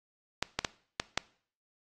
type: clicks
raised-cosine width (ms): 0.2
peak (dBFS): -10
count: 5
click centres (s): 0.426 / 0.59 / 0.648 / 0.999 / 1.176
effects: noise-tail reverb RT60 0.5 s tail -21 dB re dry + AAC 32 kbps